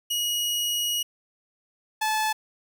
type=tone pair in turn; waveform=sawtooth; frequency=2900 / 866.7 Hz; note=F#7 / A5; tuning=-35 / -26 cents; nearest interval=octave + major sixth; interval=2091 cents; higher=first; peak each=-21 / -19 dBFS; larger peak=second; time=0.1-1.03 / 2.01-2.33 s; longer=first; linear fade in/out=10 ms; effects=none